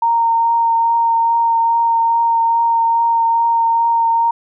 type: tone with vibrato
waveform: sine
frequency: 923 Hz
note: A#5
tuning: 17 cents flat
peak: -11 dBFS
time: 0.02-4.31 s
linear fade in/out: 5 ms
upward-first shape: triangle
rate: 2.4 Hz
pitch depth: 14 cents each way
effects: none